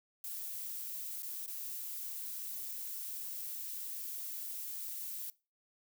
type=noise with dropouts; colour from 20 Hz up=violet; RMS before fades=-42 dBFS; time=0.24-5.3 s; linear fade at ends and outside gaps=1 ms; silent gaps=1.223-1.23 / 1.462-1.478 s; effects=noise-tail reverb RT60 0.3 s tail -21 dB re dry